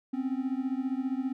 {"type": "beating tone pair", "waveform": "triangle", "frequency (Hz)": [256.3, 271.3], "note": ["C4", "C#4"], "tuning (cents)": [-36, -37], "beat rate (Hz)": 15, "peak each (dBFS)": [-29, -30], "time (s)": [0.13, 1.33], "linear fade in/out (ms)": 10, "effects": []}